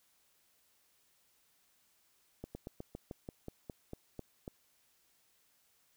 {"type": "slowing click train", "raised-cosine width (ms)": 2, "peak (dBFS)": -29, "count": 12, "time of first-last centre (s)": [2.44, 4.478], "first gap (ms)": 110, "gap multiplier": 1.1, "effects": ["white hiss -72 dBFS RMS until 5.96 s"]}